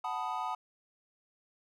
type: chord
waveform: triangle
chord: B dominant seventh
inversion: second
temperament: equal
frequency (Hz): 740 / 880 / 987.8 / 1244.5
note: F#5 / A5 / B5 / D#6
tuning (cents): 0 / 0 / 0 / 0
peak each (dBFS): -37 / -36 / -37 / -37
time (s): 0.04-0.55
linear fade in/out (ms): 5
effects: none